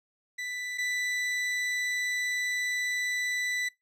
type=tone pair in turn; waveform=40% pulse; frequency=1983 / 1983 Hz; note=B6 / B6; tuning=+7 / +7 cents; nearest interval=unison; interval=0 cents; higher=neither; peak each=-32 / -27 dBFS; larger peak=second; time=0.38-0.78 / 0.78-3.69 s; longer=second; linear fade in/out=10 ms; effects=noise-tail reverb RT60 0.2 s tail -23 dB re dry + low-pass 9000 Hz 12 dB/octave